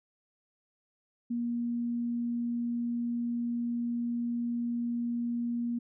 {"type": "tone", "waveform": "sine", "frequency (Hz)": 237.4, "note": "A#3", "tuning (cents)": 32, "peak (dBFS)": -29, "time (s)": [1.3, 5.79], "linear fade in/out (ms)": 10, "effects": []}